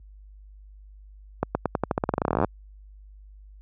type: accelerating click train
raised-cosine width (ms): 1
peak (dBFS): -8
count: 24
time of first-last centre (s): 1.43-2.446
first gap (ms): 120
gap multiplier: 0.89
effects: added 50 Hz sine -40 dBFS peak until 3.61 s + high-pass 60 Hz 12 dB/octave